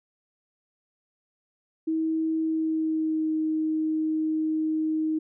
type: tone with pitch glide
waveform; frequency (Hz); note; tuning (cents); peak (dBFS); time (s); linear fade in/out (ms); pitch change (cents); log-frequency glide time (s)
sine; 320 to 313.8; D#4 to D#4; +49 to +15; -23; 1.87-5.19; 10; -34; 2.41-3.32
effects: none